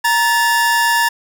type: tone pair together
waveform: 45% pulse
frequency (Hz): 934 / 1738.9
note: A#5 / A6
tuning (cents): +3 / -21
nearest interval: major seventh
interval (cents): 1076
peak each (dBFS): -15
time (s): 0.04-1.09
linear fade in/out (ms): 10
effects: none